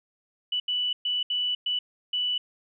sine tone bursts at uneven times, 2966 Hz, F#7, 4 cents sharp, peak -24 dBFS, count 6, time 0.52-0.6 / 0.68-0.93 / 1.05-1.23 / 1.3-1.55 / 1.66-1.79 / 2.13-2.38 s, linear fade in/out 5 ms, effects none

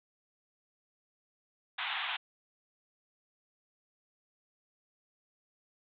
white band-pass noise, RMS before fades -36 dBFS, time 1.78-2.17 s, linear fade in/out 10 ms, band 710 to 3700 Hz, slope 96 dB/octave, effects none

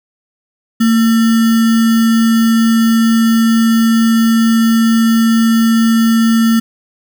sine tone with sample-and-hold, 227.2 Hz, A#3, 44 cents flat, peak -7 dBFS, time 0.8-6.6 s, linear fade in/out 10 ms, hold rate 1575 Hz, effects none

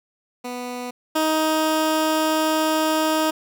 15% pulse tone pair in turn, 246.9 / 313.7 Hz, B3 / D#4, 0 / +14 cents, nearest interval major third, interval 414 cents, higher second, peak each -22 / -12 dBFS, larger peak second, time 0.44-0.91 / 1.15-3.31 s, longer second, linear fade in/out 10 ms, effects none

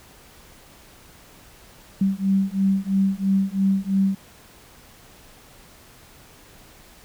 sine beating tone pair, 192.6 / 195.6 Hz, G3 / G3, -30 / -4 cents, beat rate 3 Hz, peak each -21 dBFS, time 2.01-4.15 s, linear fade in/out 5 ms, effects pink hiss -49 dBFS RMS until 7.04 s

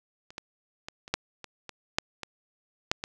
clicks, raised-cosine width 0.2 ms, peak -29 / -19 / -20 / -27 / -8 / -23 / -22 / -6 / -18 / -6 / -16 dBFS, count 11, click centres 0.305 / 0.381 / 0.885 / 1.079 / 1.14 / 1.443 / 1.693 / 1.985 / 2.233 / 2.915 / 3.039 s, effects none

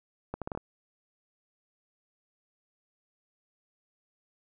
accelerating click train, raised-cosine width 1 ms, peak -20 dBFS, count 6, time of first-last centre 0.34-0.575 s, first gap 77 ms, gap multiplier 0.75, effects none

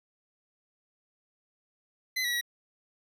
25% pulse tone with pitch steps, 2031 / 1934 / 1918 Hz, B6 / B6 / A#6, +48 / -37 / +49 cents, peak -24 dBFS, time 2.16-2.412 s, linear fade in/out 10 ms, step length 84 ms, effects none

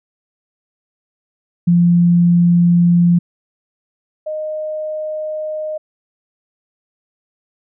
sine tone pair in turn, 173.3 / 617.6 Hz, F3 / D#5, -13 / -13 cents, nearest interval octave + minor seventh, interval 2200 cents, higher second, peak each -8 / -20 dBFS, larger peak first, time 1.67-3.19 / 4.26-5.78 s, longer neither, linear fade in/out 10 ms, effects none

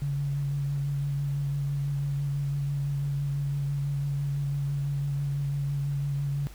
sine tone with vibrato, 141.2 Hz, C#3, 32 cents sharp, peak -26 dBFS, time 0.02-6.47 s, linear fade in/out 0 ms, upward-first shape sine, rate 6 Hz, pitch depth 17 cents each way, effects added 50 Hz sine -43 dBFS peak until 6.54 s + pink hiss -52 dBFS RMS until 6.54 s

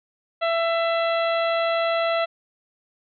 harmonic tone, 667 Hz, E5, 20 cents sharp, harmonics 1 / 2 / 3 / 4 / 5 / 6, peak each -21 / -27 / -31 / -33 / -35 / -37 dBFS, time 0.41-2.26 s, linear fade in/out 20 ms, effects none

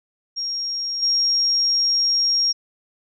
sine tone with level steps, 5580 Hz, F8, 2 cents flat, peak -23 / -16 dBFS, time 0.36-2.53 s, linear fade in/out 20 ms, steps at 1.02 s, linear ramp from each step 10 ms, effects none

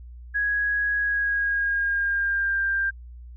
sine tone with pitch glide, 1661.2 to 1588 Hz, G#6 to G6, 0 to +22 cents, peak -21 dBFS, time 0.34-2.91 s, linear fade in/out 20 ms, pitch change -78 cents, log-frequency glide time 0.97-2.61 s, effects added 60 Hz sine -39 dBFS peak until 3.36 s

